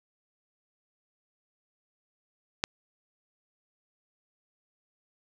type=click; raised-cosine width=0.2 ms; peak=-8 dBFS; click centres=2.639 s; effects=none